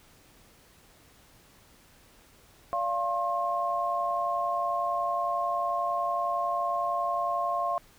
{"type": "tone cluster", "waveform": "sine", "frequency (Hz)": [582, 693, 1070], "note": ["D5", "F5", "C6"], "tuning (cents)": [-16, -14, 38], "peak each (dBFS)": [-36, -29, -29], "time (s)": [2.73, 7.78], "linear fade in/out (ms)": 0, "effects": ["pink hiss -58 dBFS RMS until 7.98 s"]}